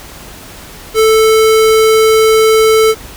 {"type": "tone", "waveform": "square", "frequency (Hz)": 440, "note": "A4", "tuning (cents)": 0, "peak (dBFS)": -6, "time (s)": [0.94, 2.95], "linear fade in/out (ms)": 50, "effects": ["added 50 Hz sine -39 dBFS peak until 3.16 s", "pink hiss -32 dBFS RMS until 3.16 s"]}